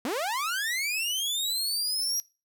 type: linear sweep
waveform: sawtooth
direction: up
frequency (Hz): 217.7 to 5740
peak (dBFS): -24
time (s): 0.05-2.2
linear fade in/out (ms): 0
effects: noise-tail reverb RT60 0.3 s tail -21 dB re dry